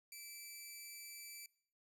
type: tone with amplitude modulation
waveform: 10% pulse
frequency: 2326 Hz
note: D7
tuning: 17 cents flat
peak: -39 dBFS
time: 0.12-1.46 s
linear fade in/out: 2 ms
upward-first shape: sine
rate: 270 Hz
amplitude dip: 40%
effects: noise-tail reverb RT60 0.6 s tail -23 dB re dry